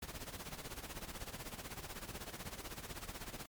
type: noise with tremolo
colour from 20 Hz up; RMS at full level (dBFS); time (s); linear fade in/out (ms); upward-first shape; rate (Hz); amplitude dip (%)
pink; -44; 0.02-3.46; 5; sine; 16; 75
effects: MP3 96 kbps